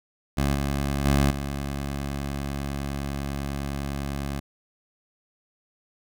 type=tone with level steps; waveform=15% pulse; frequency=69.9 Hz; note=C#2; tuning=15 cents sharp; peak=-15 / -18 / -12 / -22 dBFS; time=0.37-4.4 s; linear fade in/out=10 ms; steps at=0.54 / 1.05 / 1.3 s; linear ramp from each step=10 ms; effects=none